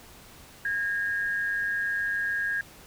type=tone pair together; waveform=sine; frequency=1633 / 1826.6 Hz; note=G#6 / A#6; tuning=-30 / -36 cents; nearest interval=major second; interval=194 cents; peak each=-26 / -35 dBFS; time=0.65-2.61 s; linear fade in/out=2 ms; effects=pink hiss -50 dBFS RMS until 2.86 s